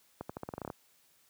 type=accelerating click train; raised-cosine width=1 ms; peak=-24 dBFS; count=11; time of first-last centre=0.21-0.701 s; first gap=85 ms; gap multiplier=0.87; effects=white hiss -67 dBFS RMS until 1.29 s + high-pass 80 Hz 12 dB/octave